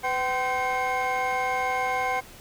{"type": "tone cluster", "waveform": "triangle", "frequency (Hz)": [504, 766, 1035, 1553, 2155], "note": ["B4", "G5", "C6", "G6", "C#7"], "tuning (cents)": [35, -40, -19, -17, -49], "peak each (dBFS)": [-30, -24, -28, -32, -28], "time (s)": [0.03, 2.21], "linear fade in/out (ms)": 20, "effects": ["tanh soft clip ceiling -17 dBFS", "pink hiss -47 dBFS RMS until 2.4 s"]}